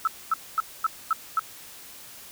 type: tone bursts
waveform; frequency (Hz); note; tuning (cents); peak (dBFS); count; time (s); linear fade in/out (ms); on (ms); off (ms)
sine; 1312; E6; -9; -19; 6; 0.05-1.394; 2; 24; 240
effects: white hiss -45 dBFS RMS until 2.31 s